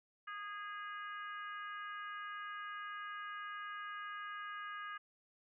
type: harmonic tone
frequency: 411.6 Hz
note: G#4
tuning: 16 cents flat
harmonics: 3 / 4 / 5 / 6 / 7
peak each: -45 / -47 / -55 / -62 / -57 dBFS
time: 0.27-4.98 s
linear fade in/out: 10 ms
effects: none